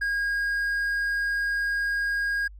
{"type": "tone", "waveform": "triangle", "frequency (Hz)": 1631, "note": "G#6", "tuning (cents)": -32, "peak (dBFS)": -22, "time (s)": [0.01, 2.48], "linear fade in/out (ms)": 10, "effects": ["added 50 Hz sine -42 dBFS peak until 2.59 s"]}